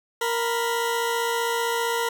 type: tone pair together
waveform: 20% pulse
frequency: 466.2 / 987.8 Hz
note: A#4 / B5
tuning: 0 / 0 cents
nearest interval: octave + minor second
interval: 1300 cents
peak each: -19 / -24 dBFS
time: 0.21-2.09 s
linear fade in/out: 5 ms
effects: 9-bit